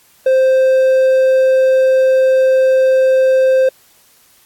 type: tone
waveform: triangle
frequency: 523.3 Hz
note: C5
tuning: in tune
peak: -6 dBFS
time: 0.26-3.69 s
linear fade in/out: 5 ms
effects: white hiss -50 dBFS RMS until 4.45 s + AAC 64 kbps